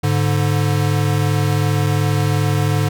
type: tone pair together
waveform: square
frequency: 103.2 / 145.95 Hz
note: G#2 / D3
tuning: -10 / -10 cents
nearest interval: tritone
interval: 600 cents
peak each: -18 dBFS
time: 0.03-2.89 s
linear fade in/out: 10 ms
effects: none